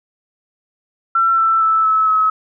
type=tone with pitch steps; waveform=sine; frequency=1348 / 1331.7 / 1315.7 / 1299.8 / 1284.2 Hz; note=E6 / E6 / E6 / E6 / E6; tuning=+38 / +17 / -4 / -25 / -46 cents; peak=-11 dBFS; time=1.15-2.3 s; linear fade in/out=5 ms; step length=230 ms; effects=none